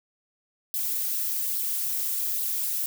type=noise with flanger; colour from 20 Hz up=violet; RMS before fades=-28 dBFS; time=0.74-2.86 s; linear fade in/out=0 ms; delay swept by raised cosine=0.21 to 6.11 ms; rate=1.2 Hz; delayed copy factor=+0.5; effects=none